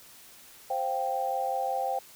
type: chord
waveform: sine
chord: C suspended fourth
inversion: none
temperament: equal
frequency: 523.3 / 698.5 / 784 Hz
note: C5 / F5 / G5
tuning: 0 / 0 / 0 cents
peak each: -33 / -34 / -29 dBFS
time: 0.7-1.99 s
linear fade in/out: 5 ms
effects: white hiss -52 dBFS RMS until 2.15 s